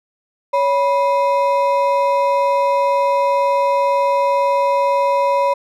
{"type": "ring-modulated tone", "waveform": "triangle", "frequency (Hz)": 770, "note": "G5", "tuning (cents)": -31, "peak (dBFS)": -8, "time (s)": [0.53, 5.54], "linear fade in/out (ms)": 10, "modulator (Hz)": 211, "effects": []}